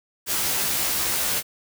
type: noise with comb filter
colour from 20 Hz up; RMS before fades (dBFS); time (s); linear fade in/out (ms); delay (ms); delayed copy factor
white; -24; 0.26-1.43; 50; 15; +0.95
effects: none